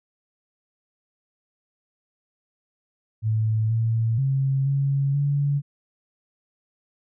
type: tone with pitch steps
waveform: sine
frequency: 109.8 / 113.4 / 135.3 / 138.6 / 142.5 Hz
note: A2 / A#2 / C#3 / C#3 / C#3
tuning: -3 / -47 / -42 / 0 / +48 cents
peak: -19 dBFS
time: 3.22-5.62 s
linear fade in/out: 50 ms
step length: 480 ms
effects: none